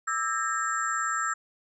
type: tone cluster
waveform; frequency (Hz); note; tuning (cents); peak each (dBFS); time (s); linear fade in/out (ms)
sine; 1202 / 1320 / 1618 / 1831 / 7400; D6 / E6 / G#6 / A#6 / A#8; +40 / +2 / -46 / -32 / -14; -37 / -28 / -33 / -36 / -35; 0.07-1.34; 10
effects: none